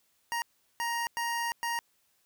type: tone bursts at uneven times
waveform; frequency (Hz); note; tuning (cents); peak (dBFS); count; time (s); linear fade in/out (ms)
25% pulse; 937; A#5; +9; -26; 4; 0.32-0.42 / 0.8-1.07 / 1.17-1.52 / 1.63-1.79; 0
effects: white hiss -71 dBFS RMS until 2.25 s